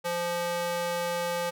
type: tone with high-pass filter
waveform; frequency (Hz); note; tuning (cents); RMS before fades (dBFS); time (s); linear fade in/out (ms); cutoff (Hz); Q
square; 173.2; F3; -14; -30; 0.04-1.51; 20; 510; 1.3
effects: none